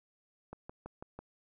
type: click train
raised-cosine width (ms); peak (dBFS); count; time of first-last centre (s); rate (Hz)
1; -30; 5; 0.53-1.19; 6.06
effects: none